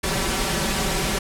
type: noise with comb filter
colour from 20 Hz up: pink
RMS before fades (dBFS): -23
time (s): 0.03-1.19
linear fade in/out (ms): 10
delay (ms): 5.2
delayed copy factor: +0.75
effects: low-pass 11000 Hz 12 dB/octave